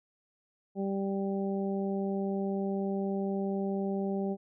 harmonic tone, 195.9 Hz, G3, 1 cent flat, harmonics 1 / 2 / 3 / 4, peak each -31 / -34 / -40 / -42 dBFS, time 0.75-4.37 s, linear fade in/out 50 ms, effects none

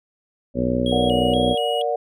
harmonic tone, 61.74 Hz, B1, in tune, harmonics 1 / 2 / 3 / 4 / 5 / 6 / 7 / 8 / 9, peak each -30 / -28 / -28 / -22 / -30 / -31 / -32 / -30 / -25 dBFS, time 0.54-1.56 s, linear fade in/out 50 ms
triangle tone with vibrato, 3092 Hz, G7, 24 cents flat, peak -25 dBFS, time 0.86-1.82 s, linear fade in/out 2 ms, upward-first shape square, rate 2.1 Hz, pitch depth 110 cents each way
sine chord, Bb augmented, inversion none, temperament just, 466.2 / 582.7 / 728.4 Hz, Bb4 / D5 / F#5, 0 / -14 / -27 cents, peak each -24 dBFS, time 0.92-1.96 s, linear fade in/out 5 ms
effects none

